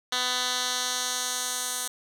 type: tone with band-pass filter sweep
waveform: 10% pulse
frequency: 250 Hz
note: B3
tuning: 21 cents sharp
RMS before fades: -29 dBFS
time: 0.12-1.88 s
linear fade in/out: 5 ms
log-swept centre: 3900 to 8900 Hz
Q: 1.2
effects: none